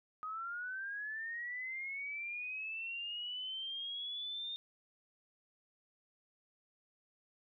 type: linear sweep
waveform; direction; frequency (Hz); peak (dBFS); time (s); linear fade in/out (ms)
sine; up; 1244.5 to 3655; -39; 0.23-4.56; 0
effects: none